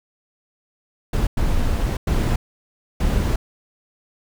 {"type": "noise bursts at uneven times", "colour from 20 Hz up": "brown", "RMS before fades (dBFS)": -19, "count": 4, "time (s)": [[1.13, 1.27], [1.37, 1.97], [2.07, 2.36], [3, 3.36]], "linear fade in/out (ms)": 5, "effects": []}